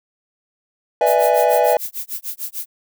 triangle chord, E dominant seventh, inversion second, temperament equal with one note detuned, 493.9 / 594.2 / 659.3 / 830.6 Hz, B4 / D5 / E5 / G#5, 0 / +20 / 0 / 0 cents, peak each -16 dBFS, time 1.01-1.77 s, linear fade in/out 2 ms
violet noise with tremolo, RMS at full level -25 dBFS, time 1.06-2.66 s, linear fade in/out 10 ms, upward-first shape sine, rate 6.7 Hz, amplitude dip 100%
effects none

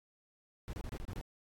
brown noise bursts, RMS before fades -41 dBFS, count 7, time 0.68-1.212 s, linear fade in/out 0 ms, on 52 ms, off 28 ms, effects AAC 64 kbps

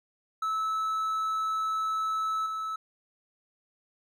triangle tone with level steps, 1304 Hz, E6, 19 cents flat, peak -25 / -29 dBFS, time 0.42-2.76 s, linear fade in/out 5 ms, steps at 2.46 s, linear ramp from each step 2 ms, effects none

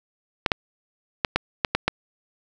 clicks, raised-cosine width 0.3 ms, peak -3 dBFS, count 7, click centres 0.462 / 0.518 / 1.248 / 1.36 / 1.648 / 1.75 / 1.88 s, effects none

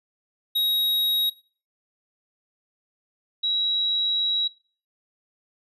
square / sine tone pair in turn, 3800 / 3871 Hz, A#7 / B7, +33 / -35 cents, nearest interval unison, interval 32 cents, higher second, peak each -21 dBFS, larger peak neither, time 0.55-1.3 / 3.43-4.48 s, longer second, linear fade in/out 10 ms, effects noise-tail reverb RT60 0.4 s tail -20 dB re dry + resampled to 32000 Hz

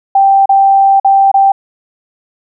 sine tone with dropouts, 784 Hz, G5, in tune, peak -4 dBFS, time 0.15-1.52 s, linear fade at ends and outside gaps 5 ms, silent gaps 0.458-0.492 / 0.999-1.046 / 1.316-1.341 s, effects none

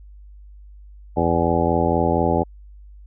harmonic tone, 84.2 Hz, E2, 37 cents sharp, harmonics 1 / 2 / 3 / 4 / 5 / 6 / 7 / 9 / 10, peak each -25 / -25 / -25 / -25 / -25 / -25 / -25 / -25 / -25 dBFS, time 1.16-2.44 s, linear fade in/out 20 ms, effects added 50 Hz sine -40 dBFS peak until 3.06 s

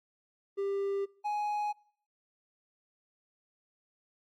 triangle tone pair in turn, 396.3 / 834.7 Hz, G4 / G#5, +19 / +9 cents, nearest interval octave + minor second, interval 1290 cents, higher second, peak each -28 / -28 dBFS, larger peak neither, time 0.57-1.06 / 1.24-1.73 s, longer neither, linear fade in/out 20 ms, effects noise-tail reverb RT60 0.6 s tail -25 dB re dry + AAC 64 kbps

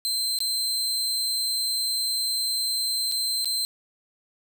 sawtooth tone with dropouts, 4110 Hz, C8, 32 cents flat, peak -21 dBFS, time 0.05-3.65 s, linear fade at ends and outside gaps 0 ms, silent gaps 0.388-0.404 / 3.115-3.121 / 3.446-3.456 s, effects none

